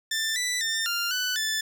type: tone with pitch steps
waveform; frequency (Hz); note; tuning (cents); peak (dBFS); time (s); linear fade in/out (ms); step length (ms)
15% pulse; 1779 / 1978 / 1801 / 1396 / 1495 / 1753; A6 / B6 / A6 / F6 / F#6 / A6; +19 / +2 / +40 / -1 / +17 / -7; -19; 0.11-1.61; 5; 250
effects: none